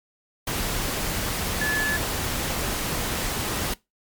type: tone in noise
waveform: sine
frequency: 1721 Hz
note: A6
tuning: 39 cents flat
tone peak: -22 dBFS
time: 1.61-1.97 s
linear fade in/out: 5 ms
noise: pink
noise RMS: -27 dBFS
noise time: 0.47-3.74 s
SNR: +2 dB
effects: noise-tail reverb RT60 0.2 s tail -21 dB re dry + MP3 96 kbps